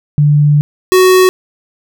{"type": "tone pair in turn", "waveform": ["sine", "square"], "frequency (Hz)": [147.3, 371.2], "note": ["D3", "F#4"], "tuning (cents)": [6, 6], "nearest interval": "octave + major third", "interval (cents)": 1600, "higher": "second", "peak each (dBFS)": -5, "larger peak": "neither", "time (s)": [[0.18, 0.61], [0.92, 1.29]], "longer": "first", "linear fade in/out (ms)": 0, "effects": []}